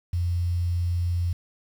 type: tone with quantisation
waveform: sine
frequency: 87.3 Hz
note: F2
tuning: in tune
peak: -22 dBFS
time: 0.13-1.33 s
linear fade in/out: 5 ms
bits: 8
effects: none